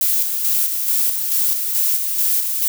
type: noise with tremolo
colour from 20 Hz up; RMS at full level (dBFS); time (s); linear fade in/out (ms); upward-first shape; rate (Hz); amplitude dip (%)
violet; -17; 0.01-2.68; 2; square; 2.3; 40
effects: none